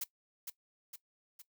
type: noise with echo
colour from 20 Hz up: blue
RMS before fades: -37 dBFS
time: 0.01-0.04 s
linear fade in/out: 5 ms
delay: 460 ms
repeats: 3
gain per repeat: -5 dB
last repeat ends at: 1.42 s
effects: noise-tail reverb RT60 0.1 s tail -17 dB re dry